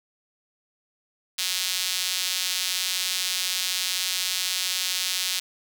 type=tone with high-pass filter; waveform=sawtooth; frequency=184.1 Hz; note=F#3; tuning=8 cents flat; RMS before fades=-27 dBFS; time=1.38-5.4 s; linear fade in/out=10 ms; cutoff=3700 Hz; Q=1.4; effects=none